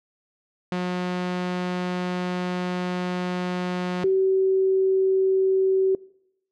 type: tone pair in turn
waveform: sawtooth / sine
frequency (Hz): 180 / 381.4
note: F#3 / G4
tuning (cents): -47 / -47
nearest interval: octave + minor second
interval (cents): 1300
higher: second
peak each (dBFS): -20 / -17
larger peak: second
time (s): 0.72-4.04 / 4.04-5.95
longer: first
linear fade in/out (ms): 2
effects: noise-tail reverb RT60 0.8 s tail -23 dB re dry + low-pass 4000 Hz 12 dB/octave